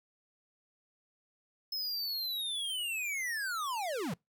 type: linear sweep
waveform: square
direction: down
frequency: 5210 to 128.4 Hz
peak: -34 dBFS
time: 1.72-4.14 s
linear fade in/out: 5 ms
effects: noise-tail reverb RT60 0.2 s tail -26 dB re dry